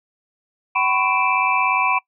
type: tone cluster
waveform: sine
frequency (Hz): 759 / 1002 / 1099 / 2353 / 2619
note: F#5 / B5 / C#6 / D7 / E7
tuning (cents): +44 / +25 / -15 / +3 / -12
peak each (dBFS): -25 / -20 / -24 / -22 / -25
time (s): 0.75-1.99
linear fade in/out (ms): 10
effects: noise-tail reverb RT60 0.1 s tail -23 dB re dry